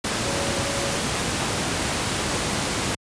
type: tone in noise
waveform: sine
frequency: 559 Hz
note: C#5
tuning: 14 cents sharp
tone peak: -31 dBFS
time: 0.25-0.98 s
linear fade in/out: 5 ms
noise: pink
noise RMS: -24 dBFS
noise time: 0.04-2.95 s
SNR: -10 dB
effects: high-pass 80 Hz 12 dB/octave + resampled to 22050 Hz